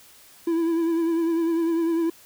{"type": "tone with vibrato", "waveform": "triangle", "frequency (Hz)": 331.8, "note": "E4", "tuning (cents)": 11, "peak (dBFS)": -18, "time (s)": [0.47, 2.1], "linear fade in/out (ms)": 5, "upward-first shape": "triangle", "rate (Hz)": 10, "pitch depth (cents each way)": 49, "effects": ["white hiss -51 dBFS RMS until 2.25 s"]}